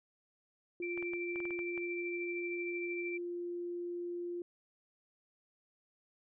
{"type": "tone", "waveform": "sine", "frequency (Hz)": 349.2, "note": "F4", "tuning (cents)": 0, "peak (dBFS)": -37, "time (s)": [0.8, 4.42], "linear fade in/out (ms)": 2}
{"type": "tone with tremolo", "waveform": "sine", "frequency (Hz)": 2345, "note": "D7", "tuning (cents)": -3, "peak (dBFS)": -38, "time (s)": [0.82, 3.18], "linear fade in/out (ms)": 10, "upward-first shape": "sine", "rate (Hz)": 13, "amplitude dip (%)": 40}
{"type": "clicks", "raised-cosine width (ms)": 0.5, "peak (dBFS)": -33, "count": 9, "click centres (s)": [0.976, 1.026, 1.135, 1.359, 1.403, 1.454, 1.507, 1.591, 1.777]}
{"effects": []}